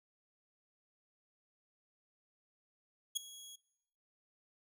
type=tone with ADSR envelope; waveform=20% pulse; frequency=3322 Hz; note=G#7; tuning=in tune; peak=-25 dBFS; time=3.15-3.56 s; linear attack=18 ms; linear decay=8 ms; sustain=-20 dB; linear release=9 ms; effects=noise-tail reverb RT60 0.8 s tail -22 dB re dry